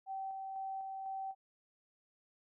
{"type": "tone with tremolo", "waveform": "sine", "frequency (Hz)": 772, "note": "G5", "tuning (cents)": -27, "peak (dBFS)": -38, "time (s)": [0.06, 1.35], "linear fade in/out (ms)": 50, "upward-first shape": "square", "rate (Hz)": 2, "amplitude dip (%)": 25, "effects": []}